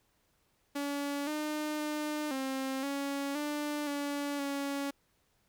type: tone with pitch steps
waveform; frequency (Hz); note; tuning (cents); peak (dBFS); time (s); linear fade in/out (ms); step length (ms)
sawtooth; 284.5 / 303.2 / 301.4 / 266.1 / 279.5 / 295.7 / 286.2 / 280.1; C#4 / D#4 / D4 / C4 / C#4 / D4 / D4 / C#4; +45 / -45 / +45 / +29 / +14 / +12 / -45 / +18; -29; 0.75-4.91; 10; 520
effects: pink hiss -73 dBFS RMS until 5.48 s